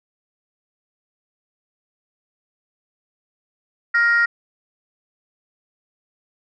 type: tone pair together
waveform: sine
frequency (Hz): 1406.9 / 1878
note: F6 / A#6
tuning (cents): +12 / +12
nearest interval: perfect fourth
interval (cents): 500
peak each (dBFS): -15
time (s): 3.94-4.26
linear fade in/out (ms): 10
effects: tanh soft clip ceiling -9 dBFS